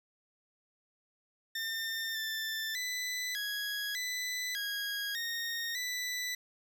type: tone with pitch steps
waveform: 20% pulse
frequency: 1806 / 1772 / 1996 / 1662 / 1996 / 1642 / 1854 / 1984 Hz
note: A6 / A6 / B6 / G#6 / B6 / G#6 / A#6 / B6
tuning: +45 / +12 / +18 / +1 / +18 / -20 / -10 / +7 cents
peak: -29 dBFS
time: 1.55-6.35 s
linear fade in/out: 5 ms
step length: 600 ms
effects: none